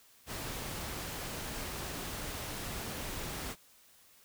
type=noise; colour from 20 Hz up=pink; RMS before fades=-40 dBFS; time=0.26-3.56 s; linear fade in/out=50 ms; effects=white hiss -62 dBFS RMS until 4.24 s